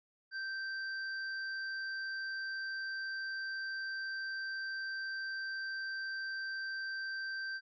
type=tone; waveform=square; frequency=1562 Hz; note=G6; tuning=7 cents flat; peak=-38 dBFS; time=0.31-7.61 s; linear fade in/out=50 ms; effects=resampled to 16000 Hz